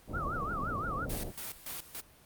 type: low-pass noise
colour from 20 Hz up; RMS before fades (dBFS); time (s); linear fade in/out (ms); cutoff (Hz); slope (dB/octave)
pink; -38; 0.07-1.33; 50; 690; 24
type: tone with vibrato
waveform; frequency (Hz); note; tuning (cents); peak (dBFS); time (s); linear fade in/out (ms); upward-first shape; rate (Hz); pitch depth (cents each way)
sine; 1257; D#6; +17; -34; 0.13-1.06; 20; triangle; 5.8; 260
type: noise with tremolo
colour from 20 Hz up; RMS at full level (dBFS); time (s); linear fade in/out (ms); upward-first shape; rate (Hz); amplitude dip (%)
white; -40; 1.09-2.01; 10; square; 3.5; 80
effects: pink hiss -59 dBFS RMS until 2.25 s + Opus 32 kbps